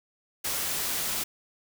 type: noise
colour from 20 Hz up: white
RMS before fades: -30 dBFS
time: 0.44-1.24 s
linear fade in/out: 10 ms
effects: none